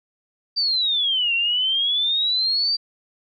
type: exponential two-way sweep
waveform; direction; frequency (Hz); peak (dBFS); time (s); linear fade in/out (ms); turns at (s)
sine; down then up; 4699 to 2719 to 4699; -18; 0.56-2.77; 20; 1.34
effects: none